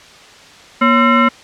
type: tone with frequency modulation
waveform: sine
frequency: 554.4 Hz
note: C#5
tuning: in tune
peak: -8 dBFS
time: 0.81-1.29 s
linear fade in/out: 10 ms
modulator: 793 Hz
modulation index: 1.9
effects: white hiss -40 dBFS RMS until 1.43 s + low-pass 5000 Hz 12 dB/octave